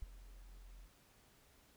sine tone with ADSR envelope, 43.65 Hz, F1, in tune, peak -35 dBFS, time 0.02-0.89 s, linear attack 5 ms, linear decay 17 ms, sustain -18 dB, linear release 51 ms, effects tanh soft clip ceiling -34 dBFS + pink hiss -68 dBFS RMS until 1.76 s

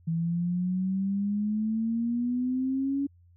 sine exponential sweep, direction up, 162.8 to 282 Hz, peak -25 dBFS, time 0.07-3.07 s, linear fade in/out 10 ms, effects added 87 Hz sine -55 dBFS peak until 3.36 s

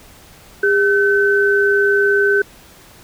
sine tone pair together, 404 / 1525.3 Hz, G#4 / G6, -48 / -48 cents, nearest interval octave + major seventh, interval 2300 cents, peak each -14 dBFS, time 0.63-2.42 s, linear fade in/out 5 ms, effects pink hiss -44 dBFS RMS until 3.03 s

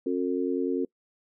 harmonic tone, 90.2 Hz, F#2, 44 cents flat, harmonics 3 / 4 / 5, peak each -28 / -29 / -30 dBFS, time 0.06-0.85 s, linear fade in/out 5 ms, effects noise-tail reverb RT60 0.1 s tail -24 dB re dry

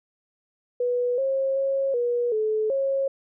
sine tone with pitch steps, 490.3 / 538 / 544 / 481.8 / 432.6 / 544 Hz, B4 / C5 / C#5 / B4 / A4 / C#5, -13 / +48 / -33 / -43 / -29 / -33 cents, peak -21 dBFS, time 0.8-3.08 s, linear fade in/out 5 ms, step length 380 ms, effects none

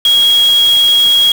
sine tone in noise, 3297 Hz, G#7, 13 cents flat, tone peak -6 dBFS, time 0.05-1.32 s, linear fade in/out 2 ms, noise white, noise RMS -23 dBFS, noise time 0.05-1.32 s, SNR +14 dB, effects none

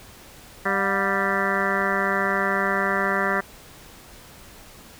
harmonic tone with a mistuned harmonic, 196.2 Hz, G3, 2 cents sharp, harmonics 1 / 2 / 3 / 4 / 5 / 6 / 7 / 8 / 9 / 10, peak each -30 / -29 / -30 / -31 / -31 / -29 / -29 / -30 / -27 / -30 dBFS, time 0.65-3.41 s, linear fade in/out 10 ms, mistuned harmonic 4, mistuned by -120 cents, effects pink hiss -46 dBFS RMS until 4.99 s

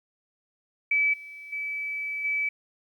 sine tone with level steps, 2300 Hz, D7, 37 cents flat, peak -20 / -40 / -29 / -24 dBFS, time 0.91-2.49 s, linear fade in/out 5 ms, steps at 1.13 / 1.52 / 2.24 s, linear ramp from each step 10 ms, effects 10-bit

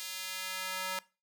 square tone with high-pass filter sweep, 186.8 Hz, F#3, 17 cents sharp, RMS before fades -38 dBFS, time 0-0.99 s, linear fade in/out 0 ms, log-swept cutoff 3400 to 1000 Hz, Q 0.8, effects noise-tail reverb RT60 0.3 s tail -20 dB re dry

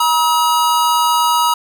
square tone pair together, 958 / 1278.8 Hz, A#5 / D#6, +47 / +47 cents, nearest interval perfect fourth, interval 500 cents, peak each -14 / -17 dBFS, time 0-1.54 s, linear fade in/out 5 ms, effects none

